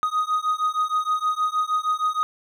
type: beating tone pair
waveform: triangle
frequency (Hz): 1244.5 / 1250.9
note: D#6 / D#6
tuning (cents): 0 / +9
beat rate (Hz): 6.4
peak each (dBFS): -22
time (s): 0.03-2.23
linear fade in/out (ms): 0
effects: none